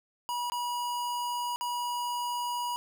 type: tone with dropouts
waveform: square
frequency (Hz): 968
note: B5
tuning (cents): -35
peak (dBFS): -31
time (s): 0.29-2.76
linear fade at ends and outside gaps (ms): 0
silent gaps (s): 0.499-0.52 / 1.56-1.61
effects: none